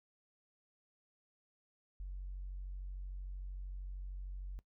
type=tone; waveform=sine; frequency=46.58 Hz; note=F#1; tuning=12 cents sharp; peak=-40 dBFS; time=2-4.59 s; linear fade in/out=0 ms; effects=noise-tail reverb RT60 0.1 s tail -20 dB re dry + tanh soft clip ceiling -37 dBFS